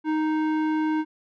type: tone with low-pass filter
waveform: square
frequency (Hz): 311.1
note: D#4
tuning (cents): 0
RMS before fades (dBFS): -24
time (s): 0.04-1.05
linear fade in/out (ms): 50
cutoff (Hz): 1600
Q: 0.85
effects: none